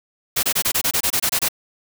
white noise bursts, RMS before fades -19 dBFS, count 12, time 0.36-1.487 s, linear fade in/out 10 ms, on 71 ms, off 25 ms, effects none

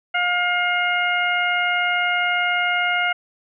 harmonic tone, 711 Hz, F5, 31 cents sharp, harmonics 1 / 2 / 3 / 4, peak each -24 / -22 / -22 / -27 dBFS, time 0.14-3.13 s, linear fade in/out 10 ms, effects none

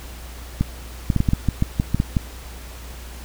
clicks, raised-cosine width 5 ms, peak -5 dBFS, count 12, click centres 0.61 / 1.102 / 1.163 / 1.204 / 1.288 / 1.334 / 1.487 / 1.624 / 1.799 / 1.946 / 2.001 / 2.168 s, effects added 60 Hz sine -35 dBFS peak until 3.24 s + pink hiss -41 dBFS RMS until 3.24 s

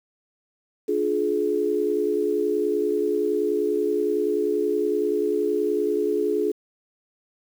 sine chord, D diminished, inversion none, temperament just, 293.7 / 352.4 / 422.9 Hz, D4 / F4 / Ab4, 0 / +16 / +31 cents, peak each -28 / -26 / -22 dBFS, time 0.88-6.52 s, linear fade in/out 10 ms, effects 8-bit

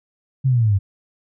sine linear sweep, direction down, 136.7 to 93.8 Hz, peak -13 dBFS, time 0.44-0.79 s, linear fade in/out 20 ms, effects none

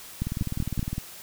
two click trains, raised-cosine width 5 ms, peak -17 / -14 dBFS, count 15 / 4, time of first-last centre 0.27-0.981 / 0.22-0.794 s, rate 19.7 / 5.23 Hz, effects white hiss -44 dBFS RMS until 1.22 s

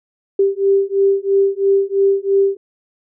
sine beating tone pair, 392 / 395 Hz, G4 / G4, 0 / +13 cents, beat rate 3 Hz, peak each -15 dBFS, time 0.39-2.57 s, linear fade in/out 5 ms, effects none

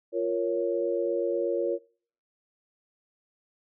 sine chord, Bb minor, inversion second, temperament equal, 349.2 / 466.2 / 554.4 Hz, F4 / Bb4 / Db5, 0 / 0 / 0 cents, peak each -29 dBFS, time 0.12-1.79 s, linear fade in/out 50 ms, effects noise-tail reverb RT60 0.5 s tail -23 dB re dry

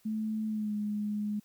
sine tone with pitch glide, 217.4 to 208.9 Hz, A3 to G#3, -21 to +10 cents, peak -30 dBFS, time 0.05-1.4 s, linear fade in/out 10 ms, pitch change -69 cents, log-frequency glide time 0.47-0.75 s, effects white hiss -66 dBFS RMS until 1.44 s

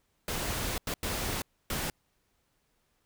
pink noise bursts at uneven times, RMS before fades -33 dBFS, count 4, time 0.28-0.78 / 0.87-0.94 / 1.03-1.42 / 1.7-1.9 s, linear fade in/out 2 ms, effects pink hiss -74 dBFS RMS until 3.05 s

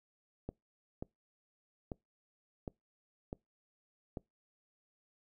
clicks, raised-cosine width 2 ms, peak -26 dBFS, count 6, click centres 0.49 / 1.025 / 1.918 / 2.678 / 3.329 / 4.172 s, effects noise-tail reverb RT60 0.2 s tail -25 dB re dry

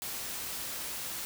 white noise, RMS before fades -38 dBFS, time 0.02-1.25 s, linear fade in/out 0 ms, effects none

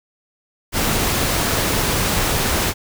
pink noise, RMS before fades -19 dBFS, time 0.72-2.74 s, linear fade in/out 50 ms, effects none

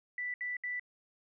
sine tone bursts, 1975.5 Hz, B6, in tune, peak -34 dBFS, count 3, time 0.18-0.796 s, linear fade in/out 2 ms, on 160 ms, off 68 ms, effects none

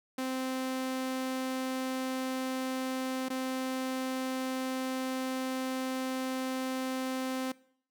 sawtooth tone with dropouts, 260.1 Hz, C4, 10 cents flat, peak -28 dBFS, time 0.18-7.52 s, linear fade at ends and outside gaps 5 ms, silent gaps 3.286-3.301 s, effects noise-tail reverb RT60 0.6 s tail -21 dB re dry

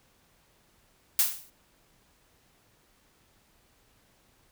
blue noise with exponential decay, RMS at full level -20 dBFS, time 1.19-1.5 s, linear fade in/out 1 ms, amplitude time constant 67 ms, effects pink hiss -65 dBFS RMS until 4.51 s

